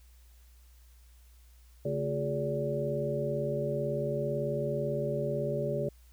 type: tone cluster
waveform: sine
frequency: 140.3 / 220.9 / 359.5 / 417.5 / 576 Hz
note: C#3 / A3 / F#4 / G#4 / D5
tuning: +21 / +7 / -50 / +9 / -34 cents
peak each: -34 / -39 / -39 / -35 / -33 dBFS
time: 1.85-5.89 s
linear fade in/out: 5 ms
effects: added 60 Hz sine -54 dBFS peak until 6.12 s + white hiss -66 dBFS RMS until 6.12 s